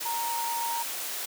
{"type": "tone in noise", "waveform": "sine", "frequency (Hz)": 932.3, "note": "A#5", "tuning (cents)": 0, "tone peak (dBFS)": -29, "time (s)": [0.05, 0.83], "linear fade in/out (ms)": 10, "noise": "white", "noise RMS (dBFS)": -34, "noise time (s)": [0, 1.26], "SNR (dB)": 2, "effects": ["high-pass 400 Hz 12 dB/octave"]}